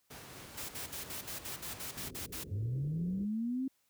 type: noise with tremolo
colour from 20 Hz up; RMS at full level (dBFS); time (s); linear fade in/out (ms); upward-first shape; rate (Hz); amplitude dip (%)
pink; -48; 0.1-2.11; 10; triangle; 4.4; 30
type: noise bursts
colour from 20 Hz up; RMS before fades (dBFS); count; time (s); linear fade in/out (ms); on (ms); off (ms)
white; -42; 11; 0.57-2.44; 10; 120; 55
type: low-pass noise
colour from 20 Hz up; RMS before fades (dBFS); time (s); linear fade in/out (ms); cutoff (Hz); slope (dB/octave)
pink; -47; 1.94-3.27; 50; 470; 48
type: linear sweep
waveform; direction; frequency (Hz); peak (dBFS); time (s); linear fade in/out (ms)
sine; up; 93.6 to 269.3; -32; 2.51-3.68; 5
effects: white hiss -75 dBFS RMS until 3.89 s + high-pass 60 Hz 12 dB/octave